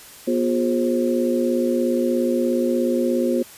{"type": "tone cluster", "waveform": "sine", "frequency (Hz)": [243.5, 355.4, 412.3, 532], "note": ["B3", "F4", "G#4", "C5"], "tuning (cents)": [-24, 30, -13, 29], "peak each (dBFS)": [-21, -22, -28, -24], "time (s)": [0.27, 3.43], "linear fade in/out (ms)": 10, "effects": ["white hiss -43 dBFS RMS until 3.57 s", "resampled to 32000 Hz"]}